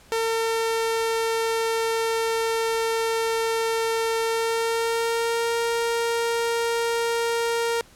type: tone with pitch glide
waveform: sawtooth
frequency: 453 to 464.9 Hz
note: A#4 to A#4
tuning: -50 to -5 cents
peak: -18 dBFS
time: 0.12-7.81 s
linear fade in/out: 0 ms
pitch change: +45 cents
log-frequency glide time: 4.21-5.56 s
effects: pink hiss -52 dBFS RMS until 7.95 s + low-pass 12000 Hz 12 dB/octave